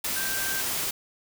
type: tone in noise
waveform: sine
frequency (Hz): 1568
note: G6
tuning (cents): 0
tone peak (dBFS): -32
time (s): 0.16-0.61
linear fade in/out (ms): 5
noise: white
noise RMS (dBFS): -29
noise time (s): 0.04-0.91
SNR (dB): -6
effects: none